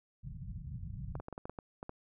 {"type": "low-pass noise", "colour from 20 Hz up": "white", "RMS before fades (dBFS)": -43, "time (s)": [0.23, 1.21], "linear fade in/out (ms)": 20, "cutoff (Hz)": 170, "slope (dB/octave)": 48}
{"type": "clicks", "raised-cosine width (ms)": 1, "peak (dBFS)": -28, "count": 10, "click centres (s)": [1.154, 1.2, 1.284, 1.327, 1.379, 1.455, 1.496, 1.588, 1.829, 1.894]}
{"effects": []}